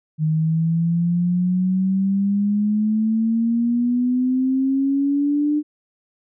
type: exponential sweep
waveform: sine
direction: up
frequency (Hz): 154.4 to 300.7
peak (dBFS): -16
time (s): 0.18-5.63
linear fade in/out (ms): 50
effects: none